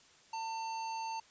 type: tone with notch filter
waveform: square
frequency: 900 Hz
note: A5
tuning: 39 cents sharp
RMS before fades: -39 dBFS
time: 0.33-1.2 s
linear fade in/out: 5 ms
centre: 2000 Hz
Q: 1.5
effects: white hiss -62 dBFS RMS until 1.3 s + resampled to 16000 Hz